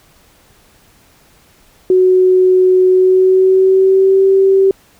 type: tone with pitch glide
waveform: sine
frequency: 370 to 386.4 Hz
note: F#4 to G4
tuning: 0 to -25 cents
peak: -6 dBFS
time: 1.9-4.71 s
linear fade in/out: 2 ms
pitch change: +75 cents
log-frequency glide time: 2.88-4.25 s
effects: pink hiss -49 dBFS RMS until 4.99 s